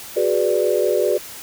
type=chord; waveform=sine; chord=G# half-diminished seventh; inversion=third; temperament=equal; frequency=370 / 415.3 / 493.9 / 587.3 Hz; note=F#4 / G#4 / B4 / D5; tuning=0 / 0 / 0 / 0 cents; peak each=-21 dBFS; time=0.16-1.18 s; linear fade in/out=10 ms; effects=white hiss -36 dBFS RMS until 1.42 s